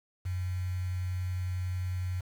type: tone with quantisation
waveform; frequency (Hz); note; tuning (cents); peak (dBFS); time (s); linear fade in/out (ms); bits
sine; 91.1; F#2; -26; -30; 0.25-2.21; 10; 8
effects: none